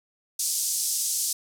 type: band-pass noise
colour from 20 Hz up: pink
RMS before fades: -27 dBFS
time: 0.39-1.33 s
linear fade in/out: 5 ms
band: 5500 to 12000 Hz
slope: 24 dB/octave
effects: none